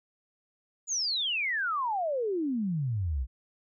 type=exponential sweep; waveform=sine; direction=down; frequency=7040 to 57.8 Hz; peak=-27 dBFS; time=0.87-3.27 s; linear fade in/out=50 ms; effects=none